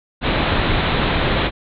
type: low-pass noise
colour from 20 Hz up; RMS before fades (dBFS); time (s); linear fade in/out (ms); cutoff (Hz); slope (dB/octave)
pink; -18; 0.21-1.51; 50; 4000; 96
effects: none